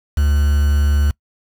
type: tone with quantisation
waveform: triangle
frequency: 72.3 Hz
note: D2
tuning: 27 cents flat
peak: -10 dBFS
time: 0.17-1.11 s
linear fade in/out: 5 ms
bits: 5
effects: noise-tail reverb RT60 0.1 s tail -24 dB re dry